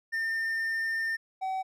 triangle tone pair in turn, 1807 / 759.7 Hz, A6 / F#5, +46 / +46 cents, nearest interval octave + minor third, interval 1500 cents, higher first, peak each -26 / -27 dBFS, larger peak first, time 0.12-1.17 / 1.41-1.63 s, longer first, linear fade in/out 20 ms, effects none

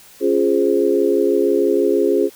sine chord, Db major seventh, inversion none, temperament equal, 277.2 / 349.2 / 415.3 / 523.3 Hz, Db4 / F4 / Ab4 / C5, 0 / 0 / 0 / 0 cents, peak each -21 / -18 / -16 / -22 dBFS, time 0.2-2.3 s, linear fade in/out 50 ms, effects white hiss -45 dBFS RMS until 2.35 s

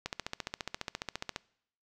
click train, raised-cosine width 0.2 ms, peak -17 dBFS, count 20, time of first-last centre 0.06-1.361 s, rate 14.6 Hz, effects noise-tail reverb RT60 0.7 s tail -23 dB re dry

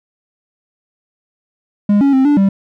triangle tone with pitch steps, 205 / 278.1 / 264.1 / 291.6 / 195.9 Hz, G#3 / C#4 / C4 / D4 / G3, -22 / +6 / +16 / -12 / -1 cents, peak -6 dBFS, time 1.89-2.49 s, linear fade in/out 5 ms, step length 120 ms, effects none

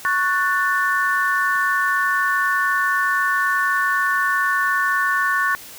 sine chord, F# minor, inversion second, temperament just, 1110 / 1480 / 1776 Hz, C#6 / F#6 / A6, +2 / 0 / +16 cents, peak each -21 dBFS, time 0.05-5.55 s, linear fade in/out 0 ms, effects white hiss -39 dBFS RMS until 5.78 s

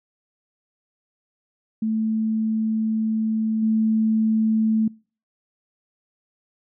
sine tone with level steps, 220 Hz, A3, in tune, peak -20 / -17 dBFS, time 1.82-4.88 s, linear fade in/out 5 ms, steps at 3.62 s, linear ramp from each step 10 ms, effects noise-tail reverb RT60 0.4 s tail -26 dB re dry

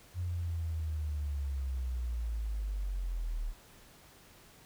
sine linear sweep, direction down, 90.2 to 36.55 Hz, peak -32 dBFS, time 0.14-3.54 s, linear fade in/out 50 ms, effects pink hiss -58 dBFS RMS until 4.65 s

